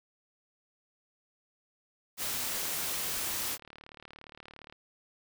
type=noise; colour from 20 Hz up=white; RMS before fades=-34 dBFS; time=2.17-3.58 s; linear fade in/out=50 ms
type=click train; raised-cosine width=0.3 ms; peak=-32 dBFS; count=86; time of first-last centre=2.44-4.725 s; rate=37.2 Hz
effects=none